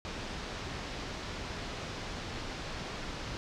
pink low-pass noise, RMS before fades -40 dBFS, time 0.05-3.37 s, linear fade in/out 0 ms, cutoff 5700 Hz, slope 24 dB/octave, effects none

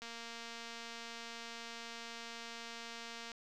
click train, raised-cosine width 0.2 ms, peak -30 dBFS, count 766, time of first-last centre 0.02-3.317 s, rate 232 Hz, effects none

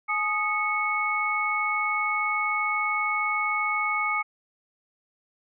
sine tone cluster, 846 / 1241 / 2206 Hz, G#5 / D#6 / C#7, +32 / -5 / -9 cents, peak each -32 / -27 / -26 dBFS, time 0.08-4.23 s, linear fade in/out 20 ms, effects none

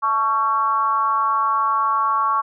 sine tone with frequency modulation, 1115 Hz, C#6, 10 cents sharp, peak -16 dBFS, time 0.02-2.42 s, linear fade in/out 20 ms, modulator 239 Hz, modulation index 0.71, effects none

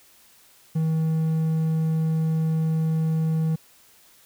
triangle tone with hard clipping, 159.8 Hz, D#3, 47 cents sharp, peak -21 dBFS, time 0.75-3.56 s, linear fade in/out 10 ms, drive 6 dB, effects white hiss -55 dBFS RMS until 4.25 s

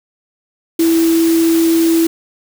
sine tone in noise, 329.6 Hz, E4, in tune, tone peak -9 dBFS, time 0.79-2.07 s, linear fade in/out 5 ms, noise white, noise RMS -24 dBFS, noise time 0.79-2.07 s, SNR +12 dB, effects none

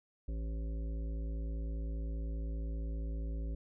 harmonic tone, 55.1 Hz, A1, 3 cents sharp, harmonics 1 / 3 / 5 / 7 / 9 / 10, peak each -35 / -48 / -50 / -55 / -59 / -58 dBFS, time 0.28-3.55 s, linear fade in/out 5 ms, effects none

